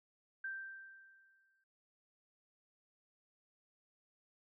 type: tone with exponential decay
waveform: sine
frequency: 1568 Hz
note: G6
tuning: in tune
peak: -38 dBFS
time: 0.44-1.64 s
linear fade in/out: 5 ms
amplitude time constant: 260 ms
effects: none